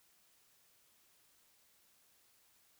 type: silence
effects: white hiss -70 dBFS RMS until 2.79 s